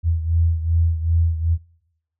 sine beating tone pair, 82.41 / 85.01 Hz, E2 / F2, 0 / -46 cents, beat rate 2.6 Hz, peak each -17 / -22 dBFS, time 0.03-1.58 s, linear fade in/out 50 ms, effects noise-tail reverb RT60 0.8 s tail -23 dB re dry

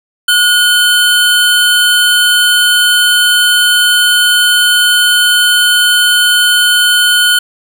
square tone pair together, 1450 / 3072 Hz, F#6 / G7, -35 / -36 cents, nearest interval octave + minor second, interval 1299 cents, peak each -10 dBFS, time 0.28-7.39 s, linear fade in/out 5 ms, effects none

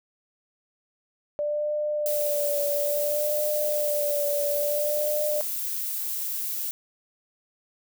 sine tone with vibrato, 589 Hz, D5, 5 cents sharp, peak -24 dBFS, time 1.39-5.41 s, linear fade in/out 0 ms, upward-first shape sine, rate 0.59 Hz, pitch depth 31 cents each way
violet noise, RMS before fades -30 dBFS, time 2.06-6.71 s, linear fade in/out 0 ms
effects none

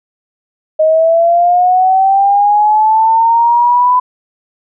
sine linear sweep, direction up, 622.3 to 1003 Hz, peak -6 dBFS, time 0.79-4 s, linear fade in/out 10 ms, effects none

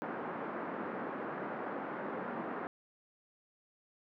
pink band-pass noise, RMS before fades -40 dBFS, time 0.02-2.67 s, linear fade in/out 0 ms, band 210 to 1600 Hz, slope 24 dB/octave, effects none

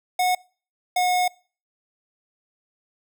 square tone pair in turn, 730 / 725.4 Hz, F#5 / F#5, -24 / -34 cents, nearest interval unison, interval 10 cents, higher first, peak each -19 dBFS, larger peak neither, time 0.19-0.35 / 0.96-1.28 s, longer second, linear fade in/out 5 ms, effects noise-tail reverb RT60 0.4 s tail -24 dB re dry

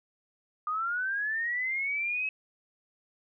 sine linear sweep, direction up, 1210 to 2577 Hz, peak -28 dBFS, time 0.67-2.29 s, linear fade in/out 2 ms, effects none

